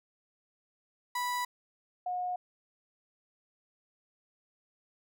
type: tone pair in turn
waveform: 35% pulse / sine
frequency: 984 / 723.2 Hz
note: B5 / F#5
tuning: -7 / -40 cents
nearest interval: perfect fourth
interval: 533 cents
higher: first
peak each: -29 / -31 dBFS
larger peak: first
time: 1.15-1.45 / 2.06-2.36 s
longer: neither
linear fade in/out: 5 ms
effects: none